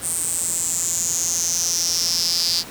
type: tone with high-pass filter sweep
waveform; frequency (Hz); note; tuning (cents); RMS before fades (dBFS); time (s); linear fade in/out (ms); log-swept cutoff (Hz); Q
sawtooth; 171.2; F3; -34; -22; 0.01-2.64; 50; 8800 to 4700; 7.9
effects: pink hiss -37 dBFS RMS until 2.7 s + high-pass 80 Hz 12 dB/octave